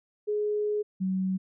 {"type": "tone pair in turn", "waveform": "sine", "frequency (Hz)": [419.1, 188.31], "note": ["G#4", "F#3"], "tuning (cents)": [16, 31], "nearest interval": "octave + major second", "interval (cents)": 1385, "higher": "first", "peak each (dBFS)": -25, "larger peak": "neither", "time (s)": [[0.27, 0.83], [1, 1.38]], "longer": "first", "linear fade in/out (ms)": 20, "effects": []}